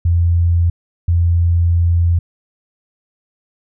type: tone pair in turn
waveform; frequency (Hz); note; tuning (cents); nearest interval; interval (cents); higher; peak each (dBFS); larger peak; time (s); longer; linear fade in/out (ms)
sine; 85.5 / 85.5; F2 / F2; -36 / -36; unison; 0; neither; -10; neither; 0.05-0.7 / 1.08-2.19; second; 5
effects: none